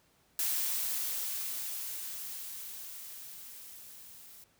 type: noise with level ramp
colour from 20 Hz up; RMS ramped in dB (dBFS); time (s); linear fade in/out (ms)
blue; -31 to -53; 0.39-4.44; 2
effects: pink hiss -68 dBFS RMS until 4.59 s + high-pass 60 Hz 12 dB/octave